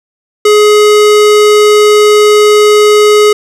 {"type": "tone", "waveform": "square", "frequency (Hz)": 420, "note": "G#4", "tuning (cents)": 19, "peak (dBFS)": -3, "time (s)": [0.45, 3.33], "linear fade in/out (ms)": 5, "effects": ["low-pass 10000 Hz 12 dB/octave", "7-bit"]}